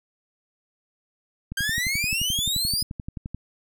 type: click train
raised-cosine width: 5 ms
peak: -20 dBFS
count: 22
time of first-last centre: 1.52-3.346 s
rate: 11.5 Hz
type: exponential sweep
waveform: sawtooth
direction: up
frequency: 1568 to 5050 Hz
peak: -20 dBFS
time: 1.57-2.83 s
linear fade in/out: 5 ms
effects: none